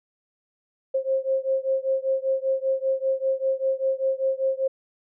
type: beating tone pair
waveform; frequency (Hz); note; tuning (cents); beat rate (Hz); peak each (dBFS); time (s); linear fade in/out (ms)
sine; 530 / 535.1; C5 / C5; +22 / +39; 5.1; -24 / -25; 0.94-4.68; 10
effects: none